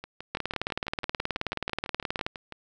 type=two click trains; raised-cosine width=0.3 ms; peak=-12 / -22 dBFS; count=37 / 16; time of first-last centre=0.35-2.265 / 0.04-2.523 s; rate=18.8 / 6.04 Hz; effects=none